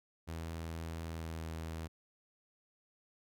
sawtooth tone with pitch glide, 82 to 80.96 Hz, E2 to E2, -9 to -31 cents, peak -36 dBFS, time 0.27-1.88 s, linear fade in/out 20 ms, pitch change -22 cents, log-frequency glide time 1.03-1.43 s, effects none

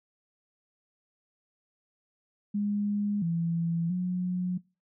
sine tone with pitch steps, 205.3 / 167.7 / 180.9 Hz, G#3 / E3 / F#3, -20 / +30 / -39 cents, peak -26 dBFS, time 2.54-4.58 s, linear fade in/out 10 ms, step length 680 ms, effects noise-tail reverb RT60 0.3 s tail -23 dB re dry

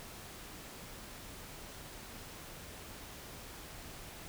silence, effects pink hiss -49 dBFS RMS until 4.28 s

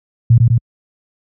sine tone with echo, 116.54 Hz, A#2, in tune, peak -4 dBFS, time 0.3-0.38 s, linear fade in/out 5 ms, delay 100 ms, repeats 2, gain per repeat -2 dB, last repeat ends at 0.58 s, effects high-pass 60 Hz 12 dB/octave

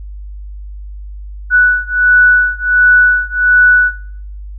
sine beating tone pair, 1480 / 1481.4 Hz, F#6 / F#6, 0 / +2 cents, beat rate 1.4 Hz, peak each -10 dBFS, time 1.5-3.92 s, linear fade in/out 50 ms, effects noise-tail reverb RT60 0.6 s tail -17 dB re dry + added 50 Hz sine -25 dBFS peak until 4.58 s

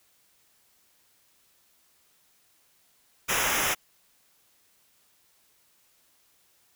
pink noise with comb filter, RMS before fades -26 dBFS, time 3.28-3.75 s, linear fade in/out 20 ms, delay 0.23 ms, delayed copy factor -0.85, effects white hiss -65 dBFS RMS until 6.75 s

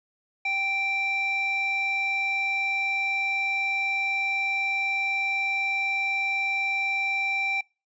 square tone with band-pass filter, 784 Hz, G5, in tune, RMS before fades -27 dBFS, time 0.45-7.61 s, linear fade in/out 5 ms, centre 2100 Hz, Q 4.7, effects noise-tail reverb RT60 0.3 s tail -25 dB re dry + resampled to 16000 Hz

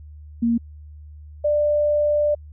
sine tone pair in turn, 233.1 / 592.5 Hz, A#3 / D5, 0 / +15 cents, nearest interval octave + major third, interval 1615 cents, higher second, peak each -16 dBFS, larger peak neither, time 0.42-0.58 / 1.44-2.35 s, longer second, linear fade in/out 10 ms, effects added 75 Hz sine -38 dBFS peak until 2.52 s

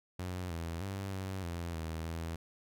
sawtooth tone with pitch steps, 90.7 / 83.2 / 97.6 / 95.3 / 85.2 / 80.7 / 82.6 Hz, F#2 / E2 / G2 / G2 / F2 / E2 / E2, -34 / +17 / -7 / -48 / -42 / -36 / +4 cents, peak -33 dBFS, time 0.19-2.36 s, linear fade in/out 5 ms, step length 310 ms, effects none

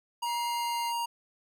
square tone with pitch glide, 948 to 939.3 Hz, A#5 to A#5, +29 to +13 cents, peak -30 dBFS, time 0.22-1.06 s, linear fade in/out 10 ms, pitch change -16 cents, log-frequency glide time 0.45-0.86 s
25% pulse tone with vibrato, 2093 Hz, C7, in tune, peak -37 dBFS, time 0.25-0.93 s, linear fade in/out 50 ms, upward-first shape triangle, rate 9.3 Hz, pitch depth 11 cents each way
effects none

